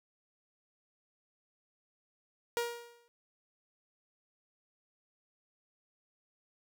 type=tone with exponential decay; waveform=sawtooth; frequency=473.4 Hz; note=A#4; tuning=27 cents sharp; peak=-25 dBFS; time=2.57-3.08 s; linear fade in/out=0 ms; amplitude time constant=110 ms; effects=none